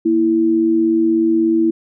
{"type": "tone pair together", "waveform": "sine", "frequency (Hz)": [233.1, 329.6], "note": ["A#3", "E4"], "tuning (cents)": [0, 0], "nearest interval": "tritone", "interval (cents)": 600, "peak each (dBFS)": [-20, -12], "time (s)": [0.05, 1.71], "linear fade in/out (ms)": 10, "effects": []}